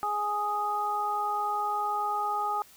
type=harmonic tone; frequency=415.3 Hz; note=G#4; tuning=in tune; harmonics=1 / 2 / 3; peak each=-40 / -29 / -30 dBFS; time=0.03-2.62 s; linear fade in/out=0 ms; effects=white hiss -55 dBFS RMS until 2.76 s